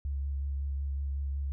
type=tone with vibrato; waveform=sine; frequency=69.5 Hz; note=C#2; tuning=5 cents sharp; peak=-30 dBFS; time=0.05-1.52 s; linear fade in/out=0 ms; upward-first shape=sine; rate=5.4 Hz; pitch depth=21 cents each way; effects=none